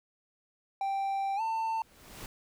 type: tone with pitch glide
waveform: triangle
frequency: 784 to 895.4 Hz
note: G5 to A5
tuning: 0 to +30 cents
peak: -27 dBFS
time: 0.81-1.82 s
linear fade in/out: 2 ms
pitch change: +230 cents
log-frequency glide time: 1.36-1.41 s
type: noise with exponential growth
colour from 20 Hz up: pink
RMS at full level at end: -42 dBFS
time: 1.52-2.26 s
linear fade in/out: 1 ms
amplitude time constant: 160 ms
effects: none